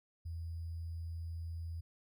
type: tone with sample-and-hold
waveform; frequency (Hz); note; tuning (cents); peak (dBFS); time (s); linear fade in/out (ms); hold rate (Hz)
sine; 83; E2; +12; -39; 0.25-1.81; 10; 4900
effects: none